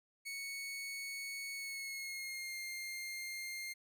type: tone with pitch glide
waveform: sawtooth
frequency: 2217 to 2114 Hz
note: C#7 to C7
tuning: 0 to +17 cents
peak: -38 dBFS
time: 0.25-3.74 s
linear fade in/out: 20 ms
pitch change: -83 cents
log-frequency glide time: 1.54-2.57 s
effects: none